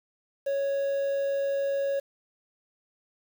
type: tone with quantisation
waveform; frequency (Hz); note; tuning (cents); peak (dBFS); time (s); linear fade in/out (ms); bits
triangle; 554.4; C#5; 0; -23; 0.46-2; 10; 8
effects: none